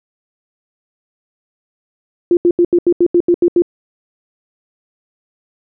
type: tone bursts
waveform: sine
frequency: 348.2 Hz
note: F4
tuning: 5 cents flat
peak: -7 dBFS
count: 10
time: 2.31-3.621 s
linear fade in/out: 2 ms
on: 60 ms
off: 79 ms
effects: none